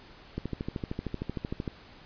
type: click train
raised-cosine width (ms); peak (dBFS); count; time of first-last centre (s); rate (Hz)
3; -19; 18; 0.38-1.678; 13.1
effects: pink hiss -52 dBFS RMS until 2.05 s + resampled to 11025 Hz